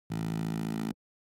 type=tone with high-pass filter sweep; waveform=10% pulse; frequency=54.6 Hz; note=A1; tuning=13 cents flat; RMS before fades=-33 dBFS; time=0.1-0.92 s; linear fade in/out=10 ms; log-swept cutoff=140 to 210 Hz; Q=3.3; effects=AAC 48 kbps